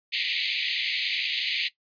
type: band-pass noise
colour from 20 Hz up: pink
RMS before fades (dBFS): -28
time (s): 0.12-1.69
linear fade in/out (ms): 20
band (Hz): 2000 to 4600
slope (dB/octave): 96
effects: noise-tail reverb RT60 0.1 s tail -17 dB re dry + resampled to 11025 Hz